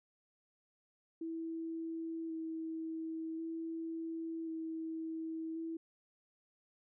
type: tone with vibrato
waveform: sine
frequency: 325.1 Hz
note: E4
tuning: 24 cents flat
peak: -38 dBFS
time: 1.21-5.77 s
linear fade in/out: 5 ms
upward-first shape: square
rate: 0.46 Hz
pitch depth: 12 cents each way
effects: none